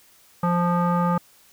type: tone with low-pass filter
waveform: square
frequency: 174.61 Hz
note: F3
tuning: in tune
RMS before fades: -21 dBFS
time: 0.43-1.18 s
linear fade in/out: 5 ms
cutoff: 1100 Hz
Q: 9.1
effects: white hiss -55 dBFS RMS until 1.52 s